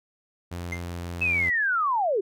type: tone with pitch glide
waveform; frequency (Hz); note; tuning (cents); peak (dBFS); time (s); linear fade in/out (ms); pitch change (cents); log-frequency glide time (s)
sawtooth; 87.31 to 86.56; F2 to F2; 0 to -15; -28; 0.51-1.5; 10; -15; 0.62-0.95
type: tone with exponential decay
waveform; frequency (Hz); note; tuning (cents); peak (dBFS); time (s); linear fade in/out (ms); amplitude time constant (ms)
triangle; 2093; C7; 0; -25; 0.72-0.84; 5; 25
type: linear sweep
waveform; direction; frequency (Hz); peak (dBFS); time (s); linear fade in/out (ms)
sine; down; 2625 to 358.9; -21; 1.21-2.21; 10
effects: none